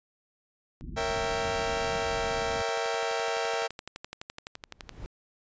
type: low-pass noise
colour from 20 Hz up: pink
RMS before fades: -40 dBFS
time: 0.81-2.62 s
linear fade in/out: 0 ms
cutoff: 310 Hz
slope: 48 dB/octave
type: chord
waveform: sawtooth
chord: A# diminished seventh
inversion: none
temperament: equal with one note detuned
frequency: 461.9 / 554.4 / 659.3 / 784 Hz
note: A#4 / C#5 / E5 / G5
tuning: -16 / 0 / 0 / 0 cents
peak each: -28 / -33 / -29 / -30 dBFS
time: 0.96-3.68 s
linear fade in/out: 20 ms
type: click train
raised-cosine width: 0.2 ms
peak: -21 dBFS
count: 29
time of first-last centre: 2.52-4.893 s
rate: 11.8 Hz
type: noise with exponential growth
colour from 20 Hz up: brown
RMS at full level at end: -37 dBFS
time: 4.55-5.06 s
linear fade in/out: 0 ms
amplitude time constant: 110 ms
effects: resampled to 16000 Hz